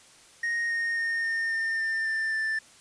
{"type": "tone with pitch steps", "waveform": "triangle", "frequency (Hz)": [1864.7, 1850.8, 1836.9, 1823.2, 1809.5, 1796, 1782.6, 1769.2], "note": ["A#6", "A#6", "A#6", "A#6", "A6", "A6", "A6", "A6"], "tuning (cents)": [0, -13, -26, -39, 48, 35, 22, 9], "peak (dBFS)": -24, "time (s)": [0.43, 2.59], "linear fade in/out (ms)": 5, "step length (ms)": 270, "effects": ["white hiss -54 dBFS RMS until 2.8 s", "resampled to 22050 Hz"]}